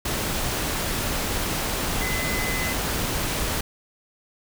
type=tone in noise; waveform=sine; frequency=2030 Hz; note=B6; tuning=47 cents sharp; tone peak=-29 dBFS; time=2.01-2.73 s; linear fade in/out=5 ms; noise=pink; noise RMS=-26 dBFS; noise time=0.05-3.61 s; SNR=-6 dB; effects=none